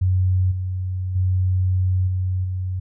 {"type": "tone with level steps", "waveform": "sine", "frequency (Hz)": 92.5, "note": "F#2", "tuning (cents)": 0, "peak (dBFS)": [-15, -22, -16, -19, -22], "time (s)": [0.01, 2.8], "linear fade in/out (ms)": 10, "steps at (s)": [0.51, 1.15, 2.07, 2.44], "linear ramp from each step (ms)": 10, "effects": []}